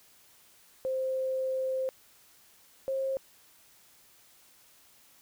sine tone pair in turn, 523.3 / 534.6 Hz, C5 / C5, 0 / +37 cents, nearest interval unison, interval 37 cents, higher second, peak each -28 dBFS, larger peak neither, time 0.85-1.89 / 2.88-3.17 s, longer first, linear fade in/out 0 ms, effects white hiss -60 dBFS RMS until 5.21 s

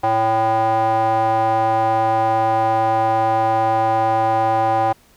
square tone with band-pass filter, 111.4 Hz, A2, 22 cents sharp, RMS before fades -17 dBFS, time 0.03-4.93 s, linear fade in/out 10 ms, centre 790 Hz, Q 4.4, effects pink hiss -53 dBFS RMS until 5.16 s

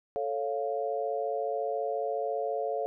sine chord, A augmented, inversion none, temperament equal, 440 / 554.4 / 698.5 Hz, A4 / C#5 / E#5, 0 / 0 / 0 cents, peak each -33 dBFS, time 0.16-2.86 s, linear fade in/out 0 ms, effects none

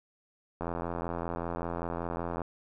click train, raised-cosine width 1 ms, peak -20 dBFS, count 155, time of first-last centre 0.61-2.418 s, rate 85.2 Hz, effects none

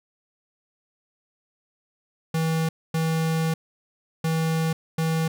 square tone bursts at uneven times, 161.5 Hz, E3, 35 cents flat, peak -22 dBFS, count 4, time 2.34-2.69 / 2.94-3.54 / 4.24-4.73 / 4.98-5.28 s, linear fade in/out 5 ms, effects none

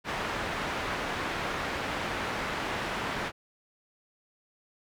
white low-pass noise, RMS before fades -33 dBFS, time 0.04-3.32 s, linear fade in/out 50 ms, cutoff 1800 Hz, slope 12 dB/octave, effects none

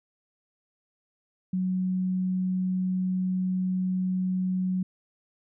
sine tone, 185 Hz, F#3, in tune, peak -24 dBFS, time 1.53-4.83 s, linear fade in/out 5 ms, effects none

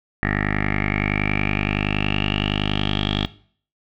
10% pulse tone with low-pass filter sweep, 50.7 Hz, G#1, 41 cents flat, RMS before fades -22 dBFS, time 0.23-3.26 s, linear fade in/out 0 ms, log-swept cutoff 1900 to 3400 Hz, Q 9.9, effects noise-tail reverb RT60 0.5 s tail -18 dB re dry

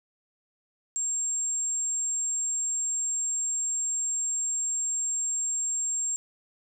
sine tone, 7459 Hz, A#8, in tune, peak -26 dBFS, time 0.96-6.16 s, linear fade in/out 0 ms, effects none

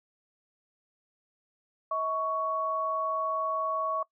sine tone pair together, 640.5 / 1115 Hz, E5 / C#6, -50 / +10 cents, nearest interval minor seventh, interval 960 cents, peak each -33 / -28 dBFS, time 1.91-4.03 s, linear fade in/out 5 ms, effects noise-tail reverb RT60 0.1 s tail -21 dB re dry

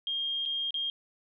sine tone with dropouts, 3222 Hz, G7, 47 cents sharp, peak -29 dBFS, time 0.07-0.9 s, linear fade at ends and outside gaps 1 ms, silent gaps 0.454-0.459 / 0.707-0.742 s, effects none

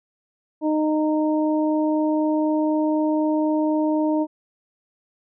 harmonic tone, 308 Hz, D#4, 17 cents flat, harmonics 1 / 2 / 3, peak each -19 / -25 / -29 dBFS, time 0.61-4.27 s, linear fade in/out 50 ms, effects none

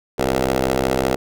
10% pulse ring-modulated tone, 65.41 Hz, C2, in tune, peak -6 dBFS, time 0.18-1.16 s, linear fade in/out 10 ms, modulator 418 Hz, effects none

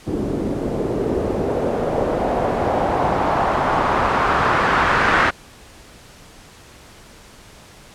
white noise with low-pass filter sweep, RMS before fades -19 dBFS, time 0.06-5.31 s, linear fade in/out 20 ms, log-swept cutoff 320 to 1600 Hz, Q 1.9, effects pink hiss -44 dBFS RMS until 7.94 s + low-pass 10000 Hz 12 dB/octave

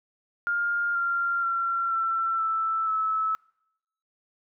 sine tone with pitch steps, 1408 / 1386.2 / 1364.8 / 1343.6 / 1322.8 / 1302.4 Hz, F6 / F6 / F6 / E6 / E6 / E6, +14 / -13 / -40 / +33 / +6 / -21 cents, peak -23 dBFS, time 0.47-3.35 s, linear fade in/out 0 ms, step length 480 ms, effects noise-tail reverb RT60 0.8 s tail -26 dB re dry

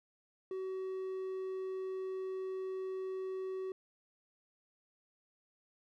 triangle tone, 377.7 Hz, F#4, 36 cents sharp, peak -35 dBFS, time 0.51-3.72 s, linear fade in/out 2 ms, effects none

